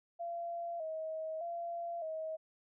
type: tone with vibrato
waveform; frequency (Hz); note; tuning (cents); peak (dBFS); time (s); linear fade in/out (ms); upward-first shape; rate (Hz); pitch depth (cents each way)
sine; 659.3; E5; 0; -37; 0.19-2.37; 20; square; 0.82; 64
effects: none